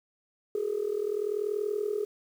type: tone with amplitude modulation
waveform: sine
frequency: 416.3 Hz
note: G#4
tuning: 4 cents sharp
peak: -23 dBFS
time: 0.55-2.05 s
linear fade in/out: 2 ms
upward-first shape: sine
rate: 40.6 Hz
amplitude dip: 85%
effects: tanh soft clip ceiling -20 dBFS + 9-bit